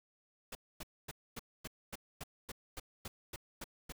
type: noise bursts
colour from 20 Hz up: pink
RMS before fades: -44 dBFS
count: 13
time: 0.52-3.923 s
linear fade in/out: 5 ms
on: 31 ms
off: 250 ms
effects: none